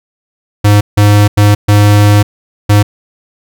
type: tone bursts at uneven times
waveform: square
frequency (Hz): 103.4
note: G#2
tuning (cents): -7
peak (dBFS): -4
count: 5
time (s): 0.64-0.81 / 0.97-1.28 / 1.37-1.55 / 1.68-2.23 / 2.69-2.83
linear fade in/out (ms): 10
effects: none